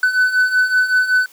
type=beating tone pair; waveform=triangle; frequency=1500 / 1505.3 Hz; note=F#6 / F#6; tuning=+23 / +29 cents; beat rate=5.3 Hz; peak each=-17 / -12 dBFS; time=0.03-1.26 s; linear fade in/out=2 ms; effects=white hiss -47 dBFS RMS until 1.32 s + high-pass 400 Hz 12 dB/octave